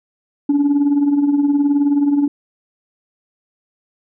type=tone with tremolo; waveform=sine; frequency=286.5 Hz; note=D4; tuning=43 cents flat; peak=-7 dBFS; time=0.49-2.28 s; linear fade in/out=5 ms; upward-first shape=triangle; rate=19 Hz; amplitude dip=70%; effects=tanh soft clip ceiling -9 dBFS